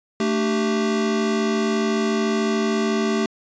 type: tone cluster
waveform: square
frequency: 221.9 / 295.9 / 389.2 Hz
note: A3 / D4 / G4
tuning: +15 / +13 / -12 cents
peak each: -22 / -30 / -24 dBFS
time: 0.2-3.26 s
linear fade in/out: 2 ms
effects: resampled to 16000 Hz